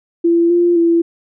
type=tone with pitch steps; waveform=sine; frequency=338.7 / 347.3 / 336.5 Hz; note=E4 / F4 / E4; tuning=+47 / -10 / +36 cents; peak=-9 dBFS; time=0.24-1.02 s; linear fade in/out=10 ms; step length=260 ms; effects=none